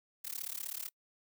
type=noise with amplitude modulation; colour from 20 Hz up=blue; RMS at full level=-37 dBFS; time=0.24-0.89 s; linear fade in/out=10 ms; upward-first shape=sine; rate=35.9 Hz; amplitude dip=100%; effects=noise-tail reverb RT60 0.1 s tail -26 dB re dry